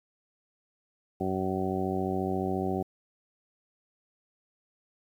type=harmonic tone; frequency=94.3 Hz; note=F#2; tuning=33 cents sharp; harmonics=1 / 2 / 3 / 4 / 5 / 6 / 7 / 8; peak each=-37 / -33 / -35 / -32 / -42 / -40 / -41 / -35 dBFS; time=1.2-2.83 s; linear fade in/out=10 ms; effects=10-bit